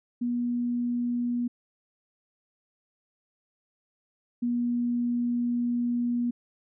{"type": "tone pair in turn", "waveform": "sine", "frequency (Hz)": [241.5, 240.6], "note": ["B3", "B3"], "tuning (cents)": [-39, -45], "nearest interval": "unison", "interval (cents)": 6, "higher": "first", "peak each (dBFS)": [-25, -24], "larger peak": "second", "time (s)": [[0.21, 1.48], [4.42, 6.31]], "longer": "second", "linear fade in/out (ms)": 10, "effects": []}